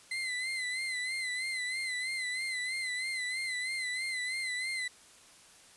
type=tone with vibrato; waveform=35% pulse; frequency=2044 Hz; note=C7; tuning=41 cents flat; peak=-31 dBFS; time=0.11-4.88 s; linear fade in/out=5 ms; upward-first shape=sine; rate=3.1 Hz; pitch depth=60 cents each way; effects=white hiss -57 dBFS RMS until 5.76 s + resampled to 24000 Hz